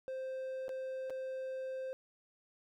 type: tone with dropouts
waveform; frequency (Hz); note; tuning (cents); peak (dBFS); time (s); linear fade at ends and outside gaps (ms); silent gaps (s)
triangle; 523.3; C5; 0; -36; 0.08-1.93; 0; 0.682-0.692 / 1.098-1.104
effects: none

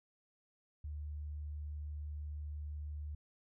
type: tone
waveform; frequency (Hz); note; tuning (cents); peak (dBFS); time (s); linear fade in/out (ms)
sine; 74.5; D2; +25; -40; 0.84-3.15; 5
effects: none

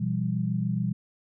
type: tone cluster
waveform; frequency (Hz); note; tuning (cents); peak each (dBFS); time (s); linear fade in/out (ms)
sine; 122.6 / 168.6 / 195.7; B2 / E3 / G3; -12 / +39 / -3; -29; 0-0.93; 10
effects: none

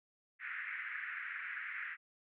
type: band-pass noise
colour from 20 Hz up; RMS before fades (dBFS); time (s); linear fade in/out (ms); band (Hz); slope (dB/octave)
pink; -43; 0.39-1.97; 50; 1500 to 2200; 48
effects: none

